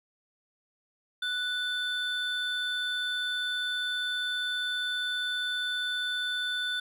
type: tone pair together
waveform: triangle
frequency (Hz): 1480 / 3525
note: F#6 / A7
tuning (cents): 0 / +2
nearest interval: octave + minor third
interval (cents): 1502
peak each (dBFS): -30 / -30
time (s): 1.22-6.8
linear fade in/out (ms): 5
effects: none